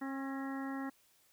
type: harmonic tone with a mistuned harmonic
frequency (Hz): 270.4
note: C#4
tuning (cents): -43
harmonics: 1 / 2 / 3 / 4 / 5 / 6 / 7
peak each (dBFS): -38 / -51 / -47 / -50 / -51 / -53 / -50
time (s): 0.01-0.9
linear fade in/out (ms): 10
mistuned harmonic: 6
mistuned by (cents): +39
effects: white hiss -69 dBFS RMS until 1.32 s